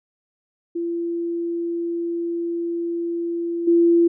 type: tone with level steps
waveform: sine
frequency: 340 Hz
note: F4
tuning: 46 cents flat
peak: -22 / -12 dBFS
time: 0.75-4.08 s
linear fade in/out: 10 ms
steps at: 3.67 s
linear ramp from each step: 10 ms
effects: none